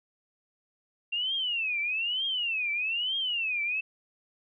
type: tone with vibrato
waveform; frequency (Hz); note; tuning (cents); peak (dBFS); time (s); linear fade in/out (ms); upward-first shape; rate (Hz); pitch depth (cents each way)
sine; 2740; F7; -34; -27; 1.12-3.81; 10; triangle; 1.1; 300
effects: none